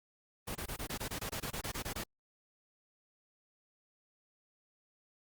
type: noise bursts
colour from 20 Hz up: pink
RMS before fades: -39 dBFS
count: 15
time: 0.47-2.038 s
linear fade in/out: 10 ms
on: 84 ms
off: 22 ms
effects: Opus 32 kbps